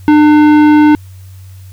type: tone with tanh clipping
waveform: sine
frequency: 300 Hz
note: D4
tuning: 37 cents sharp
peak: -5 dBFS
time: 0.08-0.95 s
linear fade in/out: 0 ms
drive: 15 dB
effects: added 94 Hz sine -30 dBFS peak until 1.72 s + white hiss -47 dBFS RMS until 1.72 s